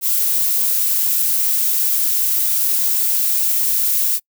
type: noise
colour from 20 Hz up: violet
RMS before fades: -17 dBFS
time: 0.01-4.2 s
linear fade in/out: 50 ms
effects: noise-tail reverb RT60 0.1 s tail -26 dB re dry